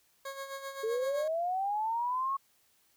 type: tone with tremolo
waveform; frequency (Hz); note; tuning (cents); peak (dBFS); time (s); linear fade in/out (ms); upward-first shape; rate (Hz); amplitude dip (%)
20% pulse; 546; C#5; -26; -32; 0.25-1.28; 5; sine; 7.7; 60
type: linear sweep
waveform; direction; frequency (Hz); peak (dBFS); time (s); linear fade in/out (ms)
sine; up; 431 to 1108.7; -29; 0.83-2.37; 10
effects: white hiss -69 dBFS RMS until 2.96 s